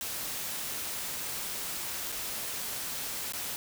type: noise with dropouts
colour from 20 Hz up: white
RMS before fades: -36 dBFS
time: 0.01-3.56 s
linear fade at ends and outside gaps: 0 ms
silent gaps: 2.119-2.124 / 3.322-3.335 s
effects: none